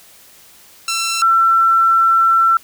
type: tone pair in turn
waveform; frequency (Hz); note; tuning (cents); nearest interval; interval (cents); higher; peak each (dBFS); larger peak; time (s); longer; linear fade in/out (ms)
10% pulse / sine; 1345 / 1345; E6 / E6; +34 / +34; unison; 0; neither; -9; neither; 0.88-1.22 / 1.22-2.57; second; 2
effects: white hiss -45 dBFS RMS until 2.63 s